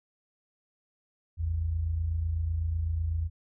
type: tone pair together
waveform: sine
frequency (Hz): 54.41 / 82.41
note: A1 / E2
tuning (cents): -19 / 0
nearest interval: perfect fifth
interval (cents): 719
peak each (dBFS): -35 / -27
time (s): 1.37-3.3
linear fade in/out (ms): 50
effects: none